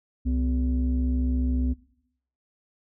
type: tone pair together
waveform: sine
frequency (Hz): 65.55 / 251.5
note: C2 / B3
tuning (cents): +4 / +32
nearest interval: octave + major seventh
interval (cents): 2328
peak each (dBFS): -22 / -26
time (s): 0.25-1.74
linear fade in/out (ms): 20
effects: noise-tail reverb RT60 0.7 s tail -19 dB re dry + tanh soft clip ceiling -17 dBFS